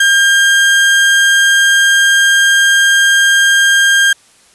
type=tone; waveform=35% pulse; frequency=1603 Hz; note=G6; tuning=38 cents sharp; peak=-5 dBFS; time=0-4.13 s; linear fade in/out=5 ms; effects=white hiss -47 dBFS RMS until 4.54 s + resampled to 24000 Hz